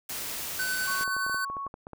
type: noise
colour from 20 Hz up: white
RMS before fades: -35 dBFS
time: 0.09-1.04 s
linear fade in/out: 5 ms
type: tone with tremolo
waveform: square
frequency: 1513 Hz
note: F#6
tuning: 38 cents sharp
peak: -28 dBFS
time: 0.59-1.45 s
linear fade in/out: 5 ms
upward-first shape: sine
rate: 9.7 Hz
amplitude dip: 25%
type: tone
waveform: sine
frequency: 1108.7 Hz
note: C#6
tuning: in tune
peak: -32 dBFS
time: 0.87-1.68 s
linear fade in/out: 10 ms
type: clicks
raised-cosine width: 1 ms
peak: -27 dBFS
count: 12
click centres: 1.01 / 1.078 / 1.166 / 1.265 / 1.297 / 1.345 / 1.5 / 1.568 / 1.666 / 1.741 / 1.869 / 1.933 s
effects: none